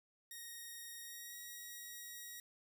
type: tone with pitch glide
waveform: 5% pulse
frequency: 1870 to 1900.5 Hz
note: A#6 to A#6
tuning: +5 to +33 cents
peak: -38 dBFS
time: 0.31-2.4 s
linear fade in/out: 2 ms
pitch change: +28 cents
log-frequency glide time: 1-1.37 s
effects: none